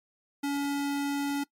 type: tone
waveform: square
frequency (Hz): 283.3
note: C#4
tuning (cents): +38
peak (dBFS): -28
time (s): 0.43-1.44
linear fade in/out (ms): 10
effects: noise-tail reverb RT60 0.1 s tail -21 dB re dry + MP3 64 kbps